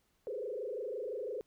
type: tone with frequency modulation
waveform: sine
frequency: 463.3 Hz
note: A#4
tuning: 11 cents flat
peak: -36 dBFS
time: 0.27-1.41 s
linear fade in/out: 0 ms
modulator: 25.9 Hz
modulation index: 2.6
effects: pink hiss -75 dBFS RMS until 1.46 s